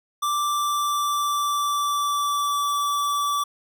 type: tone with pitch glide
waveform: square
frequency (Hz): 1174.7 to 1155.9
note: D6 to D6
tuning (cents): 0 to -28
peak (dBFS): -22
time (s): 0.22-3.44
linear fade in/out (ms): 10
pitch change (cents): -28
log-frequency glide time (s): 0.45-2.73
effects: none